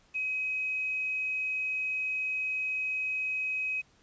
sine tone with quantisation, 2534 Hz, D#7, 31 cents sharp, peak -29 dBFS, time 0.14-3.82 s, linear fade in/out 20 ms, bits 9, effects pink hiss -64 dBFS RMS until 4.02 s + resampled to 16000 Hz

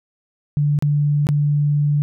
sine tone with dropouts, 146.4 Hz, D3, 5 cents flat, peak -14 dBFS, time 0.57-2.02 s, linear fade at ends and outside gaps 0 ms, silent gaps 0.789-0.824 / 1.269-1.289 s, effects none

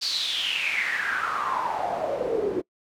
pink noise with band-pass filter sweep, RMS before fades -27 dBFS, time 0.01-2.62 s, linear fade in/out 20 ms, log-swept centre 4700 to 350 Hz, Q 8, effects noise-tail reverb RT60 0.1 s tail -24 dB re dry

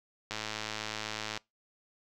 click train, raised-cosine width 0.2 ms, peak -18 dBFS, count 116, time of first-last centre 0.31-1.375 s, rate 108 Hz, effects noise-tail reverb RT60 0.2 s tail -24 dB re dry

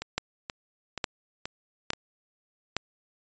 two click trains, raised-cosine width 0.2 ms, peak -16 / -9 dBFS, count 5 / 4, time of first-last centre 0.02-1.934 / 0.18-2.766 s, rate 2.09 / 1.16 Hz, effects resampled to 16000 Hz

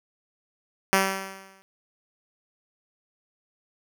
5% pulse tone with exponential decay, 192.8 Hz, G3, 28 cents flat, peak -5 dBFS, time 0.93-1.62 s, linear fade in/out 0 ms, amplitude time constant 150 ms, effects none

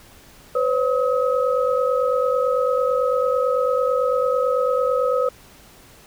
sine tone cluster, 504 / 553 / 1273 Hz, B4 / C#5 / D#6, +35 / -4 / +39 cents, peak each -19 / -23 / -24 dBFS, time 0.55-5.29 s, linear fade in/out 5 ms, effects pink hiss -48 dBFS RMS until 6.06 s

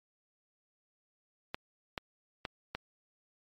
clicks, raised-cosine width 0.3 ms, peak -19 dBFS, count 4, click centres 1.545 / 1.978 / 2.452 / 2.75 s, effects MP3 64 kbps

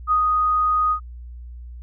sine tone with ADSR envelope, 1244.5 Hz, D#6, in tune, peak -14 dBFS, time 0.07-1 s, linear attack 45 ms, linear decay 98 ms, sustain -2 dB, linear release 86 ms, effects added 60 Hz sine -34 dBFS peak until 1.82 s

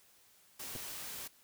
white noise, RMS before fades -44 dBFS, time 0.59-1.28 s, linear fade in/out 10 ms
clicks, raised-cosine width 2 ms, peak -33 dBFS, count 2, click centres 0.753 / 0.761 s
effects white hiss -65 dBFS RMS until 1.43 s

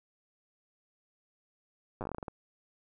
slowing click train, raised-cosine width 1 ms, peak -24 dBFS, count 12, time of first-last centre 2.01-2.282 s, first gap 8 ms, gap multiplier 1.21, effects none

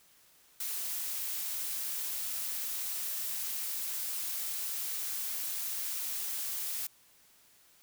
blue noise, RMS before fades -36 dBFS, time 0.6-6.87 s, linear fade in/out 5 ms, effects white hiss -63 dBFS RMS until 7.82 s

